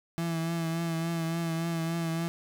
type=tone with vibrato; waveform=35% pulse; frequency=165.7 Hz; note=E3; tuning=9 cents sharp; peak=-27 dBFS; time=0.18-2.28 s; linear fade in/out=0 ms; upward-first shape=triangle; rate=3.5 Hz; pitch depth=36 cents each way; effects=none